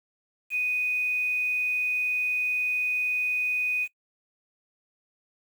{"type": "tone with quantisation", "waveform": "sine", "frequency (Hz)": 2489, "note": "D#7", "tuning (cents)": 0, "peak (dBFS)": -24, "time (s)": [0.5, 3.88], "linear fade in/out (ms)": 50, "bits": 8, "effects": ["noise-tail reverb RT60 0.1 s tail -20 dB re dry"]}